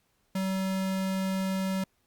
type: tone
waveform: square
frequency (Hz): 190.5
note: G3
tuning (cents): -49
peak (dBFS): -28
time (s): 0.35-1.84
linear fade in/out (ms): 5
effects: pink hiss -72 dBFS RMS until 2.06 s + Opus 48 kbps